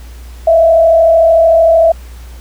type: tone with frequency modulation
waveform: sine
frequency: 659.3 Hz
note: E5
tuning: in tune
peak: -4 dBFS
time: 0.47-1.92 s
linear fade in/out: 5 ms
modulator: 33.3 Hz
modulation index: 0.59
effects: added 60 Hz sine -28 dBFS peak until 2.4 s + pink hiss -41 dBFS RMS until 2.4 s